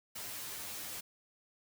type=noise with comb filter; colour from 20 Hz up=white; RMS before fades=-43 dBFS; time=0.15-1.01 s; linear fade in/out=10 ms; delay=9.7 ms; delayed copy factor=+1; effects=none